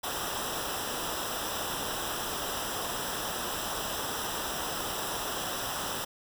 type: noise with comb filter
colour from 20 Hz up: pink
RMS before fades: -34 dBFS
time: 0.03-6.05 s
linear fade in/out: 10 ms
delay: 0.45 ms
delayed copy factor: -0.75
effects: none